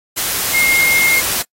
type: tone in noise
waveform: sine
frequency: 2135 Hz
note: C7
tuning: 34 cents sharp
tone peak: -11 dBFS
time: 0.53-1.21 s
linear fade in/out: 20 ms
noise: white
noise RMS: -18 dBFS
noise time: 0.16-1.43 s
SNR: +4 dB
effects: noise-tail reverb RT60 0.1 s tail -26 dB re dry + AAC 48 kbps